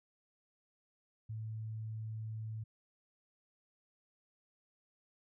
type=tone; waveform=sine; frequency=110 Hz; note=A2; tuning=in tune; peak=-39 dBFS; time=1.29-2.64 s; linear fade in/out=10 ms; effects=none